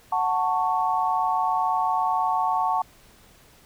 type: chord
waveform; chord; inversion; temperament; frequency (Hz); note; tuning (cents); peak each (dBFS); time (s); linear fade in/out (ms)
sine; F# minor; none; just; 740 / 888 / 1110; F#5 / A5 / C#6; 0 / +16 / +2; -25 / -24 / -26; 0.12-2.82; 5
effects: pink hiss -54 dBFS RMS until 3.65 s